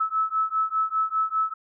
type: beating tone pair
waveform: sine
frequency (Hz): 1300 / 1305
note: E6 / E6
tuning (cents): -24 / -18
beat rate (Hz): 5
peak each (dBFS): -25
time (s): 0-1.54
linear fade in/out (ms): 10
effects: none